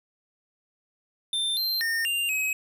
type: tone with pitch steps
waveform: square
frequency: 3575 / 4144 / 1826 / 2791 / 2546 Hz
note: A7 / C8 / A#6 / F7 / D#7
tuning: +27 / -17 / -36 / -2 / +39 cents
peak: -25 dBFS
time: 1.33-2.53 s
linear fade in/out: 2 ms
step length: 240 ms
effects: none